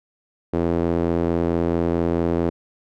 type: tone with band-pass filter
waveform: sawtooth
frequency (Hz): 84.5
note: E2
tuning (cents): +43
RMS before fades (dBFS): -21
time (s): 0.53-2.5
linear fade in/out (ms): 10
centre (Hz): 380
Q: 1.4
effects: none